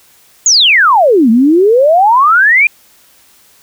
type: exponential two-way sweep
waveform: sine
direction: down then up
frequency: 7040 to 216.3 to 2461 Hz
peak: -4 dBFS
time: 0.46-2.67 s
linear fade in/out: 2 ms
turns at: 1.3 s
effects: white hiss -46 dBFS RMS until 3.62 s